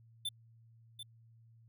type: tone with echo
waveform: square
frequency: 3538 Hz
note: A7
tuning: 9 cents sharp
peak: -35 dBFS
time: 0.25-0.29 s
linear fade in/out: 5 ms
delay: 740 ms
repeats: 1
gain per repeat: -9 dB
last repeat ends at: 1.03 s
effects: added 114 Hz sine -59 dBFS peak until 1.68 s